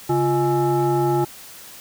sine tone with frequency modulation, 349.2 Hz, F4, in tune, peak -16 dBFS, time 0.09-1.25 s, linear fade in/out 10 ms, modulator 487 Hz, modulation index 1.1, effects white hiss -41 dBFS RMS until 1.8 s

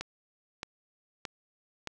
click train, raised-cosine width 0.2 ms, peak -18 dBFS, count 4, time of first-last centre 0.01-1.873 s, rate 1.61 Hz, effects none

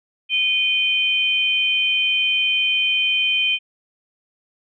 sine tone pair together, 2466 / 3107 Hz, D#7 / G7, -16 / -16 cents, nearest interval major third, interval 400 cents, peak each -19 dBFS, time 0.29-3.59 s, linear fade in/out 50 ms, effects none

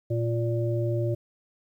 harmonic tone, 116.54 Hz, A#2, in tune, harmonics 1 / 3 / 5, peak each -25 / -30 / -32 dBFS, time 0.1-1.15 s, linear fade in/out 10 ms, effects 10-bit

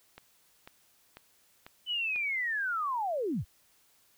click train, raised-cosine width 0.3 ms, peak -30 dBFS, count 5, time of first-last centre 0.18-2.16 s, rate 2.02 Hz
sine linear sweep, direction down, 3023 to 47.74 Hz, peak -29 dBFS, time 1.86-3.45 s, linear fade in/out 50 ms
effects white hiss -66 dBFS RMS until 4.17 s

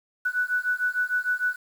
sine beating tone pair, 1480 / 1486.6 Hz, F#6 / F#6, 0 / +8 cents, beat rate 6.6 Hz, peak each -26 dBFS, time 0.25-1.56 s, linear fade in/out 10 ms, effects 8-bit

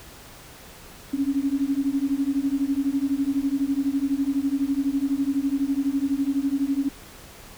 sine beating tone pair, 270.6 / 282.6 Hz, C#4 / C#4, -42 / +34 cents, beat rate 12 Hz, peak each -24 dBFS, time 1.13-6.89 s, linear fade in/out 10 ms, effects pink hiss -45 dBFS RMS until 7.57 s

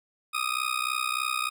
20% pulse tone with amplitude modulation, 1244.5 Hz, D#6, in tune, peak -18 dBFS, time 0.33-1.5 s, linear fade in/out 20 ms, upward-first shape sine, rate 63.3 Hz, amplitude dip 90%, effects none

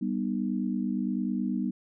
sine chord, G augmented, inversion none, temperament just, 196 / 245 / 306.2 Hz, G3 / B3 / D#4, 0 / -14 / -28 cents, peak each -30 / -30 / -34 dBFS, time 0.01-1.71 s, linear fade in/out 10 ms, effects none

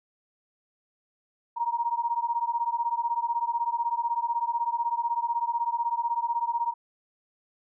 sine beating tone pair, 932.3 / 948.3 Hz, A#5 / A#5, 0 / +29 cents, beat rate 16 Hz, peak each -28 dBFS, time 1.56-6.74 s, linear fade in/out 20 ms, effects none

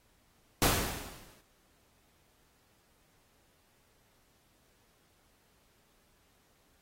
pink noise with exponential decay, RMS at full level -24 dBFS, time 0.62-1.41 s, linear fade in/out 1 ms, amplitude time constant 170 ms, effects pink hiss -69 dBFS RMS until 6.81 s + AAC 48 kbps

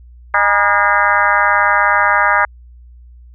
harmonic tone with a mistuned harmonic, 203.9 Hz, G#3, 32 cents flat, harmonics 3 / 4 / 5 / 6 / 7 / 8 / 9 / 10, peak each -22 / -19 / -17 / -16 / -18 / -16 / -21 / -22 dBFS, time 0.34-2.45 s, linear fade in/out 2 ms, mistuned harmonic 5, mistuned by -100 cents, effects added 60 Hz sine -37 dBFS peak until 3.34 s

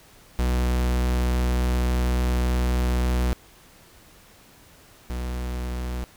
45% pulse tone pair in turn, 61.74 / 61.74 Hz, B1 / B1, 0 / 0 cents, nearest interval unison, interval 0 cents, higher neither, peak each -20 / -27 dBFS, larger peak first, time 0.39-3.33 / 5.1-6.04 s, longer first, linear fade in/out 0 ms, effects pink hiss -52 dBFS RMS until 6.16 s

